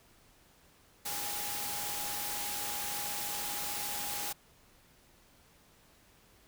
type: tone in noise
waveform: sine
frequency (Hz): 823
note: G#5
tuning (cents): -16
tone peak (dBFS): -44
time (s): 1.05-4.33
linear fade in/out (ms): 10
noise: white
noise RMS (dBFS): -37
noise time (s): 1.05-4.33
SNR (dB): -10
effects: pink hiss -63 dBFS RMS until 6.47 s